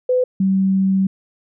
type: tone pair in turn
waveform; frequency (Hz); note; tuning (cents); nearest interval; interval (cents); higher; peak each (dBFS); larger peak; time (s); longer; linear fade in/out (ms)
sine; 504 / 191.86; B4 / G3; +35 / -37; octave + perfect fourth; 1672; first; -13; neither; 0.09-0.24 / 0.4-1.07; second; 5
effects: none